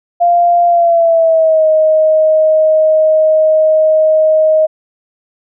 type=tone with pitch glide; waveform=sine; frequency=695 to 626.4 Hz; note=F5 to D#5; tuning=-9 to +11 cents; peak=-6 dBFS; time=0.2-4.67 s; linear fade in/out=20 ms; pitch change=-180 cents; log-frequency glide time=0.67-1.67 s; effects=none